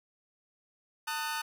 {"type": "chord", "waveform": "sawtooth", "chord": "D# diminished", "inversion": "second", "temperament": "just", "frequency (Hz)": [896, 1244.5, 1493.4], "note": ["A5", "D#6", "F#6"], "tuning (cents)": [31, 0, 16], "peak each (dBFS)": [-32, -35, -34], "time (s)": [1.07, 1.42], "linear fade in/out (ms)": 10, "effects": []}